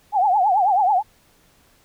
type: tone with vibrato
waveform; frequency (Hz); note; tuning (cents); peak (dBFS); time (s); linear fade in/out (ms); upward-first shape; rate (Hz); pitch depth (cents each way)
sine; 784; G5; 0; -14; 0.12-1.03; 50; triangle; 9.2; 200
effects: pink hiss -57 dBFS RMS until 1.84 s